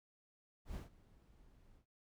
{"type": "noise with ADSR envelope", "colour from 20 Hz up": "brown", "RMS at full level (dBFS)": -43, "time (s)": [0.65, 1.86], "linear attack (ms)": 100, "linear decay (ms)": 140, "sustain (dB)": -22, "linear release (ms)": 100, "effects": []}